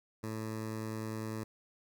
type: tone with notch filter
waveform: 15% pulse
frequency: 110 Hz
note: A2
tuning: in tune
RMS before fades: -39 dBFS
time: 0.23-1.44 s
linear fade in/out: 10 ms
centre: 3100 Hz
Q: 1.6
effects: none